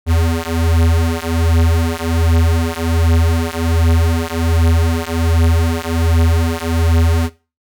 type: beating tone pair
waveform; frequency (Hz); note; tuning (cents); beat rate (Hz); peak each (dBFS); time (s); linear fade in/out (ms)
square; 82 / 83.3; E2 / E2; -9 / +19; 1.3; -16; 0.06-7.3; 50
effects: noise-tail reverb RT60 0.3 s tail -18 dB re dry